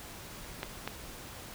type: clicks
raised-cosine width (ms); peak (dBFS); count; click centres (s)
0.3; -18; 2; 0.631 / 0.876
effects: pink hiss -46 dBFS RMS until 1.54 s